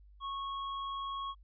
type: tone with hard clipping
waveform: sine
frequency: 1100 Hz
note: C#6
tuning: 14 cents flat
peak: -38 dBFS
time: 0.2-1.35 s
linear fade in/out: 50 ms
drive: 17 dB
effects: added 50 Hz sine -55 dBFS peak until 1.43 s + resampled to 11025 Hz